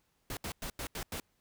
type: noise bursts at uneven times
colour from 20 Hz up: pink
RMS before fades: -39 dBFS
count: 6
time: 0.3-0.37 / 0.44-0.52 / 0.62-0.7 / 0.79-0.87 / 0.95-1.03 / 1.12-1.2 s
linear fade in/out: 2 ms
effects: pink hiss -75 dBFS RMS until 1.4 s